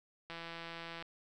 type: click train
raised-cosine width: 0.3 ms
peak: -29 dBFS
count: 122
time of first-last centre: 0.3-1.025 s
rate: 167 Hz
effects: none